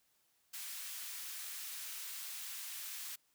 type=high-pass noise; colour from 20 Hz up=white; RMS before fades=-45 dBFS; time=0.53-3.16 s; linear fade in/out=10 ms; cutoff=1500 Hz; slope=12 dB/octave; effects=white hiss -75 dBFS RMS until 3.34 s